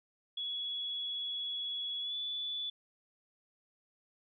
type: tone with pitch glide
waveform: sine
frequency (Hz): 3371 to 3462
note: G#7 to A7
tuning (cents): +25 to -29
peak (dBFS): -35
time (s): 0.37-2.7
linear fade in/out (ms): 5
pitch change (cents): +46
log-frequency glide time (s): 2.01-2.15
effects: none